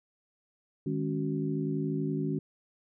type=tone cluster; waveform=sine; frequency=155.2 / 207 / 276.2 / 372.3 Hz; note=D#3 / G#3 / C#4 / F#4; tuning=-4 / -5 / -6 / +11 cents; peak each=-32 / -36 / -33 / -36 dBFS; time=0.86-2.39 s; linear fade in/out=5 ms; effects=none